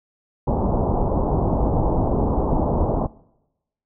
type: low-pass noise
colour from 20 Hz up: pink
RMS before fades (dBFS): -20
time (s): 0.47-3.07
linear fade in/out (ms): 10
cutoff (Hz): 960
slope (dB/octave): 48
effects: noise-tail reverb RT60 0.9 s tail -22 dB re dry